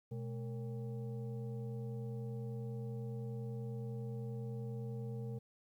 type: tone with frequency modulation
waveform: sine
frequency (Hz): 123.47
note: B2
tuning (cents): 0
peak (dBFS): -39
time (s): 0.11-5.39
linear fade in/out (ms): 10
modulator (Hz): 337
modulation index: 0.77
effects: 12-bit